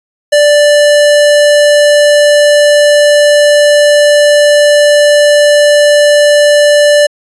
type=tone; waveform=square; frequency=587.3 Hz; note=D5; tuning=in tune; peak=-4 dBFS; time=0.32-7.07 s; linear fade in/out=10 ms; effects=resampled to 24000 Hz